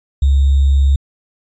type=tone with sample-and-hold; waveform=sine; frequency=68.9 Hz; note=C#2; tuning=10 cents flat; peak=-8 dBFS; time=0.22-0.96 s; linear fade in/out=5 ms; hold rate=3675 Hz; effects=resampled to 16000 Hz